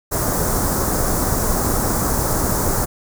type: band-stop noise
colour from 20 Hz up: pink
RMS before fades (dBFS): -19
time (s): 0.11-2.86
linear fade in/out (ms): 20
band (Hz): 1400 to 6000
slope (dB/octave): 24
effects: none